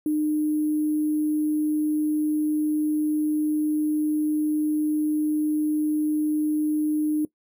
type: tone with sample-and-hold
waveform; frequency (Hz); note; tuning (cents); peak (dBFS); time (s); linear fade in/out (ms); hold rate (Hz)
sine; 303.9; D#4; -41; -20; 0.06-7.25; 2; 11025
effects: noise-tail reverb RT60 0.1 s tail -20 dB re dry